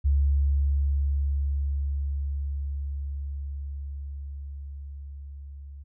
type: tone with level ramp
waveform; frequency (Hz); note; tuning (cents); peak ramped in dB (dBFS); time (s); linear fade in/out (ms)
sine; 70.2; C#2; +22; -18 to -39; 0.04-5.84; 20
effects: none